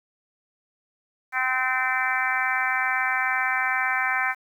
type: harmonic tone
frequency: 257.7 Hz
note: C4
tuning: 26 cents flat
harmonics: 3 / 4 / 5 / 6 / 7 / 8 / 9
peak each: -30 / -31 / -31 / -27 / -28 / -30 / -30 dBFS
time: 1.32-4.35 s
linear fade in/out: 50 ms
effects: 9-bit